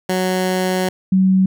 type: tone pair in turn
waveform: 15% pulse / sine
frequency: 185 / 188.78 Hz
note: F#3 / F#3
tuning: 0 / +35 cents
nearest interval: unison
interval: 35 cents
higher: second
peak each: -10 dBFS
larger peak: neither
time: 0.09-0.89 / 1.12-1.46 s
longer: first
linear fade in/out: 5 ms
effects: none